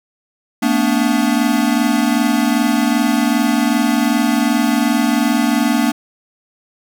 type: tone cluster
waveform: square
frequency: 224.2 / 246.8 / 289.3 Hz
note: A3 / B3 / D4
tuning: +33 / -1 / -26 cents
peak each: -18 dBFS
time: 0.62-5.92 s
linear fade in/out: 10 ms
effects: none